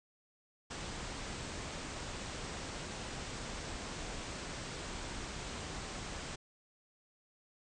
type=low-pass noise; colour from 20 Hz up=pink; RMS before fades=-43 dBFS; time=0.7-6.36 s; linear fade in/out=10 ms; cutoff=8600 Hz; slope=96 dB/octave; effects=none